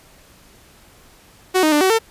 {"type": "tone with pitch steps", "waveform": "sawtooth", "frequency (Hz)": [371.9, 310, 296.7, 377.5, 449.8], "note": ["F#4", "D#4", "D4", "F#4", "A4"], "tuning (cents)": [9, -6, 18, 35, 38], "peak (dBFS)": -9, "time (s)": [1.54, 1.99], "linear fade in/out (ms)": 20, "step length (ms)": 90, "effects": ["pink hiss -49 dBFS RMS until 2.1 s", "resampled to 32000 Hz"]}